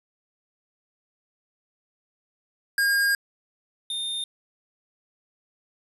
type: tone pair in turn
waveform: square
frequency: 1619 / 3635 Hz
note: G#6 / A#7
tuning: -45 / -44 cents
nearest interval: octave + major second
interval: 1401 cents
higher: second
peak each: -20 / -28 dBFS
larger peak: first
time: 2.78-3.15 / 3.9-4.24 s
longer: first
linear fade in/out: 2 ms
effects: resampled to 32000 Hz + 9-bit